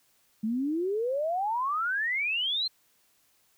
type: exponential sweep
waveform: sine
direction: up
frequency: 210 to 4227 Hz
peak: -26 dBFS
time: 0.43-2.68 s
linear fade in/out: 10 ms
effects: white hiss -67 dBFS RMS until 3.57 s